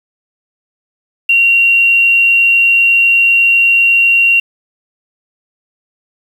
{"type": "tone with quantisation", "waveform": "sine", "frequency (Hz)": 2754, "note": "F7", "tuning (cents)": -25, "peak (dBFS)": -6, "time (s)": [1.29, 4.4], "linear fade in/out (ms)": 5, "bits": 6, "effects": []}